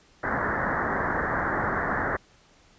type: low-pass noise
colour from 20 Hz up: white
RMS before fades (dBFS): -27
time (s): 0.23-2.17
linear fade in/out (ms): 10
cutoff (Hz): 1900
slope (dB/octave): 96
effects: pink hiss -58 dBFS RMS until 2.78 s + resampled to 16000 Hz